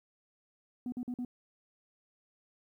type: tone bursts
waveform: sine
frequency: 246.9 Hz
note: B3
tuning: in tune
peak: -32 dBFS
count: 4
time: 0.86-1.249 s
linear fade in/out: 2 ms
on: 62 ms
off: 47 ms
effects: tanh soft clip ceiling -32 dBFS + 12-bit